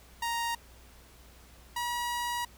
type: tone pair in turn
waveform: sawtooth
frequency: 934 / 961.4 Hz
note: A#5 / B5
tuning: +3 / -47 cents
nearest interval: minor second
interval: 50 cents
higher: second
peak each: -26 / -27 dBFS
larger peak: first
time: 0.22-0.55 / 1.76-2.45 s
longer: second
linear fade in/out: 5 ms
effects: added 60 Hz sine -55 dBFS peak until 2.57 s + pink hiss -57 dBFS RMS until 2.57 s